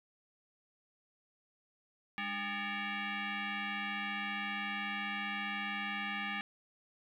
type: tone with frequency modulation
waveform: sine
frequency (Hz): 300.2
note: D4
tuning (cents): +38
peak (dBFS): -35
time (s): 2.18-6.41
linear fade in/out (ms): 0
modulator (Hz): 505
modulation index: 5.2
effects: 12-bit